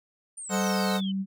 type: exponential sweep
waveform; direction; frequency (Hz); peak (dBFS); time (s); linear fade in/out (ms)
sine; down; 9200 to 2960; -36; 0.37-1.12; 10
type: tone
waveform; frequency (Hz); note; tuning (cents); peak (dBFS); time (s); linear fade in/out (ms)
sine; 193.3; G3; -24; -26; 0.49-1.26; 50
type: chord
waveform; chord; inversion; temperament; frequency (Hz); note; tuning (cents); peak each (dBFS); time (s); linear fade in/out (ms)
25% pulse; A diminished seventh; none; equal; 440 / 523.3 / 622.3 / 740; A4 / C5 / Eb5 / Gb5; 0 / 0 / 0 / 0; -29; 0.49-1.01; 50
effects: none